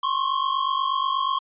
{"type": "tone pair together", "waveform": "square", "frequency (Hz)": [1052.7, 1101], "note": ["C6", "C#6"], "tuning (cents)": [10, -12], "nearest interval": "minor second", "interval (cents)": 78, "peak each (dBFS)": -25, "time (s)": [0.03, 1.39], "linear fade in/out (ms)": 5, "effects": ["resampled to 8000 Hz"]}